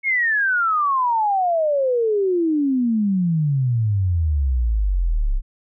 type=exponential sweep; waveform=sine; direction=down; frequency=2207 to 31.75 Hz; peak=-16 dBFS; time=0.03-5.42 s; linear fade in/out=50 ms; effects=none